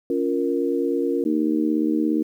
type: chord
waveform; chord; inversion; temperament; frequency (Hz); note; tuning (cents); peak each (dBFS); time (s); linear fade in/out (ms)
sine; Bb minor; first; equal with one note detuned; 279.8 / 349.2 / 466.2; Db4 / F4 / Bb4; +16 / 0 / 0; -24; 0.1-1.24; 2
type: harmonic tone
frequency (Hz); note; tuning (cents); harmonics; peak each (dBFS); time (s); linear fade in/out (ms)
77.2; D#2; -13; 3 / 4 / 5 / 6; -24 / -20 / -30 / -31; 1.25-2.23; 10
effects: 9-bit